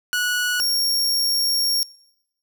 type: tone pair in turn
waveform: sawtooth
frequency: 1467 / 5539 Hz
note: F#6 / F8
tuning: -15 / -15 cents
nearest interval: octave + major seventh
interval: 2300 cents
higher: second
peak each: -16 dBFS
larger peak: neither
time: 0.13-0.6 / 0.6-1.83 s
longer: second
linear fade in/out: 0 ms
effects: noise-tail reverb RT60 0.9 s tail -24 dB re dry